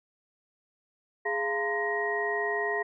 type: tone cluster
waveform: sine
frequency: 415.5 / 691 / 911 / 1030 / 1883 Hz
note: G#4 / F5 / A#5 / C6 / A#6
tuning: +1 / -19 / -40 / -28 / +17 cents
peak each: -31 / -34 / -39 / -39 / -30 dBFS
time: 1.25-2.83 s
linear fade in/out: 10 ms
effects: none